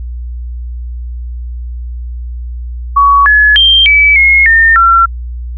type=tone with pitch steps; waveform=sine; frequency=1125 / 1702 / 3169 / 2295 / 2161 / 1816 / 1358 Hz; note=C#6 / G#6 / G7 / D7 / C#7 / A#6 / F6; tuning=+25 / +42 / +18 / -40 / -45 / -46 / -49 cents; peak=-3 dBFS; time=2.96-5.06 s; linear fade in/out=10 ms; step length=300 ms; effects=added 60 Hz sine -18 dBFS peak until 5.57 s